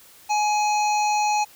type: harmonic tone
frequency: 840 Hz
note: G#5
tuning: 19 cents sharp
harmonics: 1 / 3 / 5 / 7 / 8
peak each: -19 / -29 / -34 / -35 / -35 dBFS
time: 0.29-1.45 s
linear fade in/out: 20 ms
effects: white hiss -50 dBFS RMS until 1.55 s